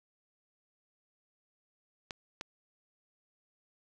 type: clicks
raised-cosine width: 0.2 ms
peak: -21 dBFS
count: 2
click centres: 2.108 / 2.411 s
effects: none